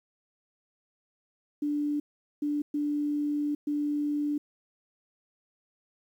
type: tone bursts at uneven times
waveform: sine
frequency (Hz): 293.7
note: D4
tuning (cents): 0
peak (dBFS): -26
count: 4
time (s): 1.62-2 / 2.42-2.62 / 2.74-3.55 / 3.67-4.38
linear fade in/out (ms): 5
effects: 10-bit